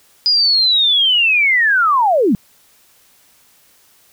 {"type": "linear sweep", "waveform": "sine", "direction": "down", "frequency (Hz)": [4978, 174.61], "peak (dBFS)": -10, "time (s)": [0.26, 2.35], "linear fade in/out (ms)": 0, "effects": ["white hiss -52 dBFS RMS until 4.12 s"]}